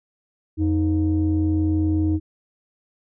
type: tone pair together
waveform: sine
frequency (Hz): 86.9 / 312.7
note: F2 / D#4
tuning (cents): -8 / +9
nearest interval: octave + minor seventh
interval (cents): 2217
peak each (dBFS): -19 / -19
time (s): 0.57-2.2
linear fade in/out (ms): 50
effects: tanh soft clip ceiling -12 dBFS